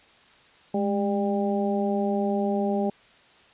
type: harmonic tone with a mistuned harmonic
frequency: 199.3 Hz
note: G3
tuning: 29 cents sharp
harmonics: 1 / 2 / 3 / 4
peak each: -25 / -28 / -30 / -31 dBFS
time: 0.74-2.9 s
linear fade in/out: 5 ms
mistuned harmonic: 1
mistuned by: +65 cents
effects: white hiss -55 dBFS RMS until 3.53 s + resampled to 8000 Hz